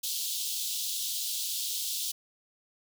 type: high-pass noise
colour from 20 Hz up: pink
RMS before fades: -33 dBFS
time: 0.03-2.12 s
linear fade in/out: 10 ms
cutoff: 3200 Hz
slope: 48 dB/octave
effects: none